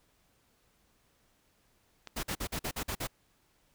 click, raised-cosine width 0.2 ms, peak -25 dBFS, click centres 2.073 s
pink noise bursts, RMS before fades -35 dBFS, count 8, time 2.16-3.073 s, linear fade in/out 10 ms, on 73 ms, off 47 ms
effects pink hiss -70 dBFS RMS until 3.74 s

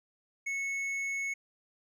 triangle tone with hard clipping, 2200 Hz, C#7, 14 cents flat, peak -33 dBFS, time 0.46-1.34 s, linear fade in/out 10 ms, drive 9 dB, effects none

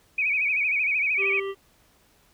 sine tone with vibrato, 2384 Hz, D7, 25 cents sharp, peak -21 dBFS, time 0.18-1.4 s, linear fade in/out 5 ms, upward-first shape sine, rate 13 Hz, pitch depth 120 cents each way
harmonic tone, 392 Hz, G4, in tune, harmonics 1 / 3 / 5 / 7 / 8, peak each -28 / -38 / -42 / -45 / -46 dBFS, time 1.17-1.55 s, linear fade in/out 50 ms
effects pink hiss -61 dBFS RMS until 2.33 s

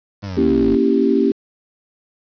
25% pulse linear sweep, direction down, 103.83 to 42.62 Hz, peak -22 dBFS, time 0.22-0.77 s, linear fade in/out 20 ms
sine chord, A# diminished seventh, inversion none, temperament equal with one note detuned, 234.2 / 277.2 / 329.6 / 392 Hz, A#3 / C#4 / E4 / G4, +8 / 0 / 0 / 0 cents, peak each -18 / -17 / -21 / -17 dBFS, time 0.37-1.32 s, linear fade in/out 5 ms
effects resampled to 11025 Hz + 7-bit

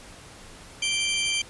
sawtooth tone pair together, 2349 / 3136 Hz, D7 / G7, 0 / 0 cents, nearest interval perfect fourth, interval 500 cents, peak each -23 dBFS, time 0.82-1.42 s, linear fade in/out 5 ms, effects pink hiss -46 dBFS RMS until 1.49 s + resampled to 24000 Hz

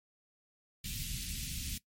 pink band-stop noise, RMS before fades -39 dBFS, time 0.84-1.78 s, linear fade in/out 5 ms, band 200 to 2600 Hz, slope 24 dB/octave, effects noise-tail reverb RT60 0.1 s tail -19 dB re dry + MP3 64 kbps

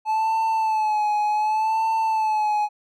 triangle tone with vibrato, 865 Hz, A5, 30 cents flat, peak -17 dBFS, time 0.05-2.69 s, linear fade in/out 50 ms, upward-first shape sine, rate 0.67 Hz, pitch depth 53 cents each way, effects none

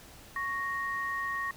sine tone pair together, 1108.8 / 1864.7 Hz, C#6 / A#6, 0 / 0 cents, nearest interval major sixth, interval 900 cents, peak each -34 / -33 dBFS, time 0.36-1.51 s, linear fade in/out 2 ms, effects pink hiss -52 dBFS RMS until 1.56 s

